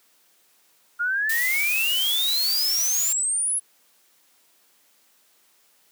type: exponential sweep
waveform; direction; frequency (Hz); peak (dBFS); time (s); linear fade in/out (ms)
sine; up; 1396.9 to 10790; -21; 0.99-3.6; 20
type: noise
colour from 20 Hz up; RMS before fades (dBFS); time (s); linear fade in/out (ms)
blue; -28; 1.29-3.13; 5
effects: white hiss -61 dBFS RMS until 5.91 s + high-pass 200 Hz 12 dB/octave